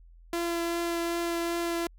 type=tone with vibrato; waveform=sawtooth; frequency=340 Hz; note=F4; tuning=46 cents flat; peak=-24 dBFS; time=0.33-1.87 s; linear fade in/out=2 ms; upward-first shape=triangle; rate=2.6 Hz; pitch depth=11 cents each way; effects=added 42 Hz sine -50 dBFS peak until 1.98 s